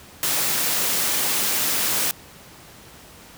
white high-pass noise, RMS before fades -22 dBFS, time 0.23-2.11 s, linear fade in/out 0 ms, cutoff 120 Hz, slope 48 dB/octave, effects pink hiss -45 dBFS RMS until 3.37 s + high-pass 60 Hz 12 dB/octave

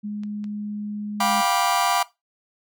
sine tone, 208.3 Hz, G#3, 5 cents sharp, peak -27 dBFS, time 0.03-1.42 s, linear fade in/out 20 ms
clicks, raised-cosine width 0.2 ms, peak -29 dBFS, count 3, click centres 0.235 / 0.442 / 1.45 s
40% pulse chord, G dominant seventh, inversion third, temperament just, 705.6 / 784 / 980 / 1176 Hz, F5 / G5 / B5 / D6, +18 / 0 / -14 / +2 cents, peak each -24 dBFS, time 1.2-2.03 s, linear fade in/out 5 ms
effects noise-tail reverb RT60 0.2 s tail -18 dB re dry

